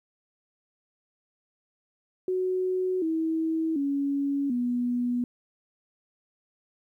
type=tone with pitch steps; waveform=sine; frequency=370 / 322.1 / 280.4 / 244.1 Hz; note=F#4 / E4 / C#4 / B3; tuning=0 / -40 / +20 / -20 cents; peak=-24 dBFS; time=2.28-5.24 s; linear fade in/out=2 ms; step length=740 ms; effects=11-bit